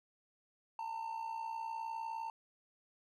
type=tone with amplitude modulation; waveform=triangle; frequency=903 Hz; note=A5; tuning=45 cents sharp; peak=-34 dBFS; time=0.79-2.3 s; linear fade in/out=2 ms; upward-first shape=sine; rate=59.8 Hz; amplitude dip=65%; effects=none